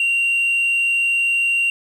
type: tone with frequency modulation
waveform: sine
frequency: 2760 Hz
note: F7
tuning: 21 cents flat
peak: -13 dBFS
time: 0-1.7 s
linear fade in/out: 2 ms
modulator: 52.7 Hz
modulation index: 0.42
effects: tanh soft clip ceiling -14 dBFS + 8-bit